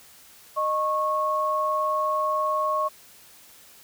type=tone pair together; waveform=sine; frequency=615.7 / 1097 Hz; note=D#5 / C#6; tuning=-18 / -18 cents; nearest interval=minor seventh; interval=1000 cents; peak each=-27 / -23 dBFS; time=0.56-2.89 s; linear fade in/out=20 ms; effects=white hiss -51 dBFS RMS until 3.83 s